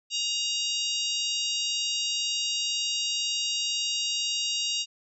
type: harmonic tone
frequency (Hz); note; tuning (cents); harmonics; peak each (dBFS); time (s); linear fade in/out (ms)
942; A#5; +18; 3 / 4 / 5 / 6 / 7 / 8; -30 / -32 / -34 / -36 / -37 / -38; 0.1-4.86; 50
effects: none